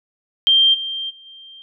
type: tone with level steps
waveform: sine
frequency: 3170 Hz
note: G7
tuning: 19 cents sharp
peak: -10 / -23 / -41 / -38 dBFS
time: 0.47-1.62 s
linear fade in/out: 0 ms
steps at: 0.73 / 1.09 / 1.25 s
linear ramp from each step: 20 ms
effects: none